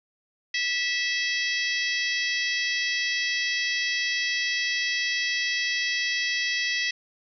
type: harmonic tone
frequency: 653 Hz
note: E5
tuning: 17 cents flat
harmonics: 3 / 4 / 5 / 6 / 7 / 8 / 9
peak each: -27 / -31 / -33 / -36 / -35 / -34 / -39 dBFS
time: 0.54-6.91 s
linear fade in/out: 5 ms
effects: none